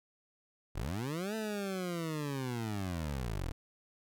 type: linear two-way sweep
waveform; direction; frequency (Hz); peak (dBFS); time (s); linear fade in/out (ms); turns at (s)
20% pulse; up then down; 36.75 to 222.7 to 36.75; -30; 0.75-3.52; 10; 1.35
effects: none